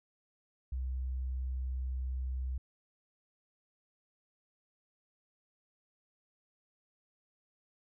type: tone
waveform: sine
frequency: 64.3 Hz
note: C2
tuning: 30 cents flat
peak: -33 dBFS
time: 0.72-2.58 s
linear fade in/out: 5 ms
effects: none